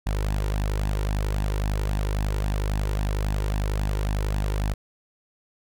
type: tone with flanger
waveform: sawtooth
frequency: 51 Hz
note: G#1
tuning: 31 cents flat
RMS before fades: -25 dBFS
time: 0.06-4.74 s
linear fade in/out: 10 ms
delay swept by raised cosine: 1.1 to 2.2 ms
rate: 3.7 Hz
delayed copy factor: +0.6
effects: none

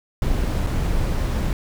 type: noise with dropouts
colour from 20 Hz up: brown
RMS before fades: -21 dBFS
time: 0.22-1.53 s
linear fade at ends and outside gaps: 1 ms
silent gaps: 0.666-0.67 s
effects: none

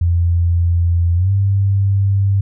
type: tone with pitch glide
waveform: sine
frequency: 85.8 to 98.56 Hz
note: F2 to G2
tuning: -30 to +10 cents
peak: -11 dBFS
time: 0.01-2.41 s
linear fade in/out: 5 ms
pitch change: +240 cents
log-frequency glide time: 1.15-1.31 s
effects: none

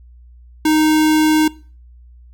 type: tone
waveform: square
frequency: 310.1 Hz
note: D#4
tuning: 6 cents flat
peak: -12 dBFS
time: 0.65-1.48 s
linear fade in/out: 5 ms
effects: noise-tail reverb RT60 0.4 s tail -21 dB re dry + added 60 Hz sine -40 dBFS peak until 2.33 s

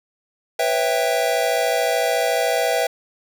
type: chord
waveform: square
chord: C# half-diminished seventh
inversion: third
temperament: equal with one note detuned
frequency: 493.9 / 547.7 / 659.3 / 784 Hz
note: B4 / C#5 / E5 / G5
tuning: 0 / -21 / 0 / 0 cents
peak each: -24 / -27 / -22 / -25 dBFS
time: 0.59-2.87 s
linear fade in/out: 5 ms
effects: none

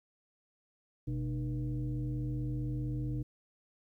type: tone with frequency modulation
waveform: sine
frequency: 126.3 Hz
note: B2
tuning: 39 cents sharp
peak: -32 dBFS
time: 1.07-3.23 s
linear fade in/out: 10 ms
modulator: 177 Hz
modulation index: 0.9
effects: 12-bit

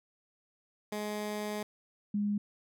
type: tone pair in turn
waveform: 15% pulse / sine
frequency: 210 / 205.8 Hz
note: G#3 / G#3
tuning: +19 / -16 cents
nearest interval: unison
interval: 35 cents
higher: first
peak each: -28 dBFS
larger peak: neither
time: 0.92-1.63 / 2.14-2.38 s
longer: first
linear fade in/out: 5 ms
effects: none

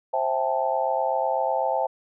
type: chord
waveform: sine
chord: A minor seventh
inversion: first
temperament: just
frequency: 528 / 660 / 792 / 880 Hz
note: C5 / E5 / G5 / A5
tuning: +16 / +2 / +18 / 0 cents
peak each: -27 dBFS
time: 0.13-1.87 s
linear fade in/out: 10 ms
effects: none

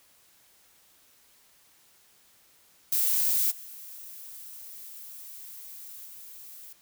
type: noise with level steps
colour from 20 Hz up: violet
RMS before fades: -25 / -44 / -46 dBFS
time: 2.92-6.73 s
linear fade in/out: 5 ms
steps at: 3.5 / 6.05 s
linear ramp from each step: 20 ms
effects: white hiss -61 dBFS RMS until 6.81 s

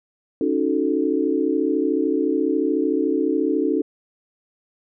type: chord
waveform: sine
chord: D# half-diminished seventh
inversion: third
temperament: equal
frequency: 277.2 / 311.1 / 370 / 440 Hz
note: C#4 / D#4 / F#4 / A4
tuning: 0 / 0 / 0 / 0 cents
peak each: -23 / -22 / -25 / -24 dBFS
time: 0.41-3.82 s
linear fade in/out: 2 ms
effects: none

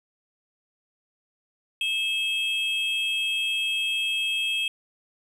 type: tone pair together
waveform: triangle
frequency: 2611 / 3238 Hz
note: E7 / G#7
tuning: -17 / -45 cents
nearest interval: major third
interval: 372 cents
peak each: -25 dBFS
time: 1.81-4.68 s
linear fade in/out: 2 ms
effects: none

